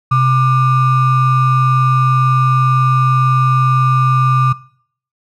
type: ring-modulated tone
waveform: triangle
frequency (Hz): 660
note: E5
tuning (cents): +2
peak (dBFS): -3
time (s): 0.11-4.53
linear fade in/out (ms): 10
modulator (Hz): 531
effects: noise-tail reverb RT60 0.6 s tail -23 dB re dry + tanh soft clip ceiling 0 dBFS